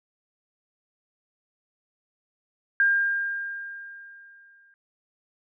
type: tone with exponential decay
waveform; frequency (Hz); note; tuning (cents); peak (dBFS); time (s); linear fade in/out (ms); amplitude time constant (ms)
sine; 1604; G6; +39; -16; 2.8-4.74; 1; 420
effects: none